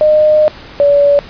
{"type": "tone pair in turn", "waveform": "sine", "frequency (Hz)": [611, 572.3], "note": ["D#5", "D5"], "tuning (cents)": [-32, -45], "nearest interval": "minor second", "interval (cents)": 113, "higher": "first", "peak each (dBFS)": -5, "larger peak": "neither", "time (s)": [[0.01, 0.48], [0.8, 1.19]], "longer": "first", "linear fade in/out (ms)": 0, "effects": ["pink hiss -33 dBFS RMS until 1.29 s", "resampled to 11025 Hz"]}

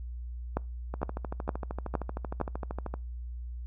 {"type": "two click trains", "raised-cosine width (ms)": 1, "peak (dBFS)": [-14, -21], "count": [5, 27], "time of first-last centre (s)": [[0.57, 2.413], [0.94, 2.94]], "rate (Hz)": [2.17, 13], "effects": ["noise-tail reverb RT60 0.3 s tail -26 dB re dry", "added 60 Hz sine -36 dBFS peak until 3.66 s"]}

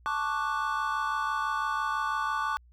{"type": "chord", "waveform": "triangle", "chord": "D major seventh", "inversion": "second", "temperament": "equal", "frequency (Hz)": [880, 1108.7, 1174.7, 1480], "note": ["A5", "C#6", "D6", "F#6"], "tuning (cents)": [0, 0, 0, 0], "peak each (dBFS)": [-32, -31, -30, -32], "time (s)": [0.06, 2.57], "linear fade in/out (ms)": 0, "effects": ["added 60 Hz sine -54 dBFS peak until 2.72 s"]}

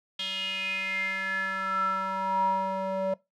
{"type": "tone with band-pass filter sweep", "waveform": "square", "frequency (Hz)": 191.1, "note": "G3", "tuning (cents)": -44, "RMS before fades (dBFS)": -29, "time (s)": [0.19, 3.14], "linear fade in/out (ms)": 5, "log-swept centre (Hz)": [3300, 650], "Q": 8.2, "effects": ["noise-tail reverb RT60 0.2 s tail -20 dB re dry"]}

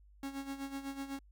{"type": "tone with tremolo", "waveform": "45% pulse", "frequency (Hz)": 274.3, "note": "C#4", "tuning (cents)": -18, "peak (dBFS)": -37, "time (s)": [0.23, 1.19], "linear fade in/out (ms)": 2, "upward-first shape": "sine", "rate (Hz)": 8, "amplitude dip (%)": 70, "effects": ["added 50 Hz sine -58 dBFS peak until 1.31 s"]}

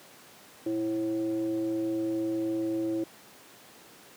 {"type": "tone with frequency modulation", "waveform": "sine", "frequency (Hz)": 329.9, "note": "E4", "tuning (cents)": 1, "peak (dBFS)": -26, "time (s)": [0.66, 3.04], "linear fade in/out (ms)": 5, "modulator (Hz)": 212, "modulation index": 0.57, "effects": ["pink hiss -52 dBFS RMS until 4.16 s", "high-pass 200 Hz 12 dB/octave"]}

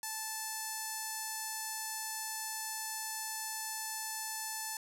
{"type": "tone with notch filter", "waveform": "5% pulse", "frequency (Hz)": 876, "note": "A5", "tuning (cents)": -8, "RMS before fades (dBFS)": -40, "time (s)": [0.03, 4.77], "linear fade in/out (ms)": 2, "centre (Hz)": 3100, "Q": 1, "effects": []}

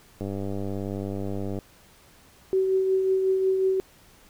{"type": "click train", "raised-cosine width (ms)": 2, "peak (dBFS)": -19, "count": 137, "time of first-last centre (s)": [0.21, 1.588], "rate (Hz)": 98.7}
{"type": "tone with tremolo", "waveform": "sine", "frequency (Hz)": 380, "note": "F#4", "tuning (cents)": 46, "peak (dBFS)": -18, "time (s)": [2.53, 3.8], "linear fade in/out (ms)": 0, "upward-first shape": "triangle", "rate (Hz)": 5.5, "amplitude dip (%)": 40}
{"effects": ["pink hiss -55 dBFS RMS until 4.29 s"]}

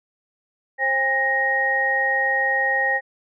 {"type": "tone cluster", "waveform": "sine", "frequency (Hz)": [531, 807, 1873], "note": ["C5", "G#5", "A#6"], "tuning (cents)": [25, -50, 8], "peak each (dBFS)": [-27, -25, -19], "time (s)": [0.78, 3.01], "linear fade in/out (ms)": 50, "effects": []}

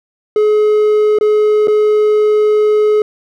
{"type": "tone with dropouts", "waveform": "triangle", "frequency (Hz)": 424.3, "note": "G#4", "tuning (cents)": 37, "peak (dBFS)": -6, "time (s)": [0.36, 3.02], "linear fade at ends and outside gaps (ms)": 2, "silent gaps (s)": [[1.187, 1.21], [1.673, 1.681]], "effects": []}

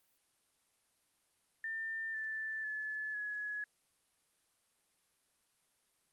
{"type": "tone with pitch steps", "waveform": "sine", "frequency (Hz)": [1800, 1761.9, 1724.7, 1688.2], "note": ["A6", "A6", "A6", "G#6"], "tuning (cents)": [39, 2, -35, 28], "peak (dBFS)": -37, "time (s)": [1.64, 3.64], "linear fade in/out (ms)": 2, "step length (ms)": 500, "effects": ["white hiss -75 dBFS RMS until 6.12 s", "Opus 32 kbps"]}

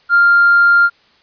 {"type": "tone with hard clipping", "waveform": "sine", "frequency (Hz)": 1396.9, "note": "F6", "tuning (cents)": 0, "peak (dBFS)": -7, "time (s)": [0.09, 0.9], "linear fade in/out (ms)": 50, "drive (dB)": 1, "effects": ["white hiss -52 dBFS RMS until 1.22 s", "resampled to 11025 Hz"]}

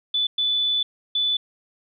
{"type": "tone bursts at uneven times", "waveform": "sine", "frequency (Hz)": 3483, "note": "A7", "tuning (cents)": -18, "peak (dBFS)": -19, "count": 3, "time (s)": [[0.14, 0.27], [0.38, 0.83], [1.15, 1.37]], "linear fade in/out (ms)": 5, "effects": []}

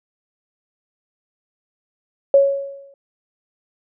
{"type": "tone with exponential decay", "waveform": "sine", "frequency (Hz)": 554.4, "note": "C#5", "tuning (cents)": 0, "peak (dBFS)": -6, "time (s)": [2.34, 2.94], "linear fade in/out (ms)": 2, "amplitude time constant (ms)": 130, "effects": []}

